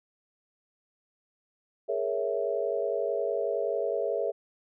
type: chord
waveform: sine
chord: A# half-diminished seventh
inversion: third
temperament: equal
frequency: 415.3 / 466.2 / 554.4 / 659.3 Hz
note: G#4 / A#4 / C#5 / E5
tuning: 0 / 0 / 0 / 0 cents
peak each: -32 dBFS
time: 1.88-4.32 s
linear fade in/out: 20 ms
effects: none